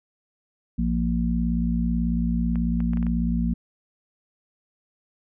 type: harmonic tone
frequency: 58.2 Hz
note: A#1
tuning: 2 cents flat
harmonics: 1 / 3 / 4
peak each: -25 / -25 / -25 dBFS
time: 0.78-3.54 s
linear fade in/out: 10 ms
type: clicks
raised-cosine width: 0.5 ms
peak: -26 dBFS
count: 6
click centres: 2.557 / 2.804 / 2.934 / 2.972 / 3.028 / 3.067 s
effects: none